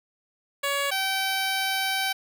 10% pulse tone pair in turn, 562 / 771.1 Hz, C#5 / G5, +24 / -29 cents, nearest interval perfect fourth, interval 547 cents, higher second, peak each -16 dBFS, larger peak neither, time 0.63-0.91 / 0.91-2.13 s, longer second, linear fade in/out 10 ms, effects none

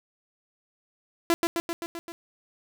sawtooth tone with echo, 337.9 Hz, E4, 43 cents sharp, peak -15 dBFS, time 1.3-1.34 s, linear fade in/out 0 ms, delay 130 ms, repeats 6, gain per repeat -3 dB, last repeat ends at 2.12 s, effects none

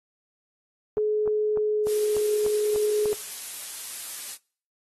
sine tone with pitch glide, 425.3 to 421.6 Hz, G#4 to G#4, +41 to +26 cents, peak -21 dBFS, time 0.97-3.13 s, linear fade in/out 0 ms, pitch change -15 cents, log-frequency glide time 1.58-2.25 s
click train, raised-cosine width 1 ms, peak -23 dBFS, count 8, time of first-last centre 0.98-3.057 s, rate 3.37 Hz
blue noise, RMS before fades -34 dBFS, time 1.85-4.38 s, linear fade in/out 50 ms
effects noise-tail reverb RT60 0.5 s tail -26 dB re dry + AAC 32 kbps

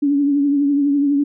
sine tone with vibrato, 284.2 Hz, C#4, 43 cents sharp, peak -13 dBFS, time 0.02-1.24 s, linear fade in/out 10 ms, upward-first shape triangle, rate 12 Hz, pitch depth 52 cents each way, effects none

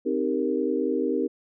sine chord, C minor seventh, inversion none, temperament equal with one note detuned, 261.6 / 311.1 / 395.4 / 466.2 Hz, C4 / Eb4 / G4 / Bb4, 0 / 0 / +15 / 0 cents, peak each -28 dBFS, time 0.05-1.28 s, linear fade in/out 20 ms, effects none

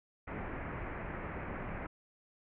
pink low-pass noise, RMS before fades -41 dBFS, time 0.27-1.87 s, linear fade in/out 10 ms, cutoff 2300 Hz, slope 48 dB/octave, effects none

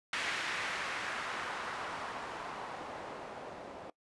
blue noise with low-pass filter sweep, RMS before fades -40 dBFS, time 0.13-3.9 s, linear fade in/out 2 ms, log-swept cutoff 2100 to 570 Hz, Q 1.2, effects noise-tail reverb RT60 0.1 s tail -22 dB re dry + resampled to 24000 Hz

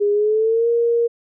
sine tone with pitch glide, 410.3 to 468.6 Hz, G#4 to A#4, -21 to +9 cents, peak -14 dBFS, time 0-1.08 s, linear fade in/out 20 ms, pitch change +230 cents, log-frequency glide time 0.12-0.68 s, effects none

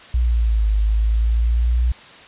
sine linear two-way sweep, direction down then up, 60.9 to 52 to 60.9 Hz, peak -14 dBFS, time 0.14-1.92 s, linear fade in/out 5 ms, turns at 0.73 s, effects white hiss -42 dBFS RMS until 2.27 s + resampled to 8000 Hz

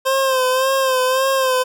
25% pulse tone with vibrato, 523.3 Hz, C5, in tune, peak -11 dBFS, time 0.05-1.64 s, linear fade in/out 20 ms, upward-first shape sine, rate 1.8 Hz, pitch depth 49 cents each way, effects none

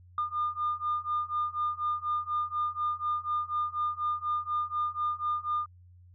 sine beating tone pair, 1208 / 1212.1 Hz, D6 / D#6, +48 / -46 cents, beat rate 4.1 Hz, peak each -31 / -30 dBFS, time 0.18-5.66 s, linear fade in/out 2 ms, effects tanh soft clip ceiling -22 dBFS + added 89 Hz sine -52 dBFS peak until 6.14 s

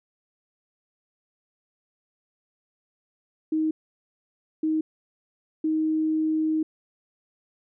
sine tone bursts at uneven times, 313.9 Hz, D#4, 15 cents sharp, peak -21 dBFS, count 3, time 3.52-3.71 / 4.63-4.81 / 5.64-6.63 s, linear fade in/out 5 ms, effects none

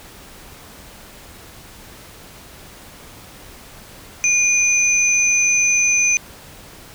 sine tone pair together, 2430 / 6123 Hz, D#7 / G8, -42 / -42 cents, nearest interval octave + major third, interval 1600 cents, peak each -16 dBFS, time 4.24-6.17 s, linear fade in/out 0 ms, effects pink hiss -41 dBFS RMS until 6.94 s

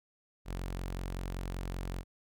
sawtooth tone, 45.23 Hz, F#1, 39 cents flat, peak -32 dBFS, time 0.45-2.04 s, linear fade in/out 50 ms, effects none

